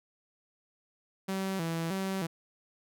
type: tone with vibrato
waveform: sawtooth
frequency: 178 Hz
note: F3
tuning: 33 cents sharp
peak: -27 dBFS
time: 1.28-2.27 s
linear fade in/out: 10 ms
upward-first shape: square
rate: 1.6 Hz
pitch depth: 130 cents each way
effects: none